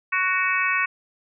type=harmonic tone with a mistuned harmonic; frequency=371.2 Hz; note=F#4; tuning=6 cents sharp; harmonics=3 / 4 / 5 / 6 / 7; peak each=-26 / -26 / -26 / -26 / -26 dBFS; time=0.12-0.86 s; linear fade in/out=10 ms; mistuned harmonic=6; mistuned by=+21 cents; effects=none